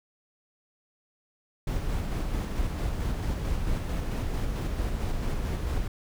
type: noise with tremolo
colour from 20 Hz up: brown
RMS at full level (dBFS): -28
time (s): 1.67-5.88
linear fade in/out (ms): 5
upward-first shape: square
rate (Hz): 4.5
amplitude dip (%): 25
effects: none

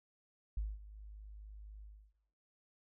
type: tone with ADSR envelope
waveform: sine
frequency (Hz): 51.91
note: G#1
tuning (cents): 0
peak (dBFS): -32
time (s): 0.57-2.15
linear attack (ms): 4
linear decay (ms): 210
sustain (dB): -15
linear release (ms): 330
effects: noise-tail reverb RT60 1.0 s tail -17 dB re dry + tanh soft clip ceiling -28 dBFS

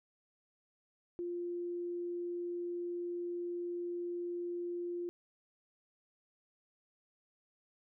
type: tone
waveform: sine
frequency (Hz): 349.2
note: F4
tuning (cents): 0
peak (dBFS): -36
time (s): 1.19-5.09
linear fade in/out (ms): 0
effects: none

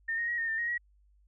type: tone with pitch steps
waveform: sine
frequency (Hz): 1818 / 1866 / 1901 / 1836 / 1799 / 1878 / 1912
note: A#6 / A#6 / A#6 / A#6 / A6 / A#6 / A#6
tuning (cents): -44 / +1 / +33 / -27 / +38 / +12 / +43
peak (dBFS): -29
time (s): 0.08-0.78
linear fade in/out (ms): 10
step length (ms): 100
effects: added 50 Hz sine -61 dBFS peak until 1.27 s

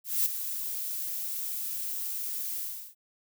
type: noise with ADSR envelope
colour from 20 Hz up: violet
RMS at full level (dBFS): -24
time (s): 0.04-2.95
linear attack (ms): 220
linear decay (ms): 4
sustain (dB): -10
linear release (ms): 350
effects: none

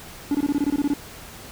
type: tone bursts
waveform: triangle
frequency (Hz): 287.2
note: D4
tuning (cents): -39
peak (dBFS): -16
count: 11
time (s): 0.31-0.937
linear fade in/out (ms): 2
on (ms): 37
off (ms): 22
effects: pink hiss -41 dBFS RMS until 1.51 s

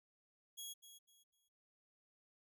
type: tone with echo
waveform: 15% pulse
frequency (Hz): 3318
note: G#7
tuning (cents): -2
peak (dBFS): -39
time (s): 0.57-0.74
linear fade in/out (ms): 20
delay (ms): 250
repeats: 3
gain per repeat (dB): -11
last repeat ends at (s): 1.49
effects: none

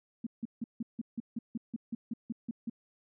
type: tone bursts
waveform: sine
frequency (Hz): 230.3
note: A#3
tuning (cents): -21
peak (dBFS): -32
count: 14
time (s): 0.24-2.698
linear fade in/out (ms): 5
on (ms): 27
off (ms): 160
effects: none

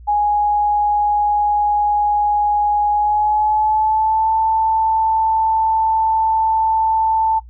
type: tone with pitch glide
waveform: sine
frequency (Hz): 830.6 to 885.1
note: G#5 to A5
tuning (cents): 0 to +10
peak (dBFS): -13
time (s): 0.07-7.4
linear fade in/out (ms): 20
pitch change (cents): +110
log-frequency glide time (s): 2.91-4.32
effects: noise-tail reverb RT60 0.1 s tail -19 dB re dry + added 59 Hz sine -36 dBFS peak until 7.49 s

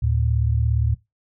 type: tone pair together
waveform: sine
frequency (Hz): 74.95 / 112.3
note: D2 / A2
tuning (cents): +36 / +36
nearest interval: perfect fifth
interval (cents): 700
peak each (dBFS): -20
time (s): 0.02-0.95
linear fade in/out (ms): 10
effects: noise-tail reverb RT60 0.2 s tail -20 dB re dry

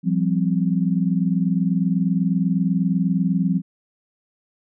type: tone cluster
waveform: sine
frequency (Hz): 172.5 / 192.6 / 260.7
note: F3 / G3 / C4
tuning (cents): -21 / -30 / -6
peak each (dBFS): -20 / -21 / -25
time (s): 0.03-3.62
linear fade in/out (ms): 50
effects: none

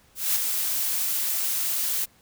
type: noise with ADSR envelope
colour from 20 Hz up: blue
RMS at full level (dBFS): -21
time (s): 0.15-2.06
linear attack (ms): 210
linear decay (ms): 4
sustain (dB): -5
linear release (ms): 23
effects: pink hiss -59 dBFS RMS until 2.21 s

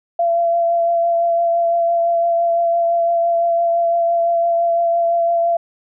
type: tone with vibrato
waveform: sine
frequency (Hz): 680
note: F5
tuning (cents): -46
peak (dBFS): -13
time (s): 0.19-5.57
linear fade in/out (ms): 5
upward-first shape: triangle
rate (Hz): 5.9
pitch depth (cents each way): 18
effects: none

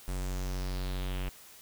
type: tone with low-pass filter sweep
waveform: square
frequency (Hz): 46.25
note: F#1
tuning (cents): 0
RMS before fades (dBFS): -34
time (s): 0.08-1.29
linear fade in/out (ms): 0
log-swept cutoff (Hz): 9100 to 2800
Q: 3.4
effects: white hiss -53 dBFS RMS until 1.61 s

